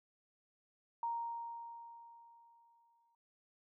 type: tone with exponential decay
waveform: sine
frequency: 932.3 Hz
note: A#5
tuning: in tune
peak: -34 dBFS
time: 1.03-3.15 s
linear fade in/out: 2 ms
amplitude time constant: 460 ms
effects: none